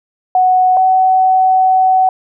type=tone pair in turn; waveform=sine; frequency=740 / 751.6 Hz; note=F#5 / F#5; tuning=0 / +27 cents; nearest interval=unison; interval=27 cents; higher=second; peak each=-7 dBFS; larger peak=neither; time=0.35-0.77 / 0.77-2.09 s; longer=second; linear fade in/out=2 ms; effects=none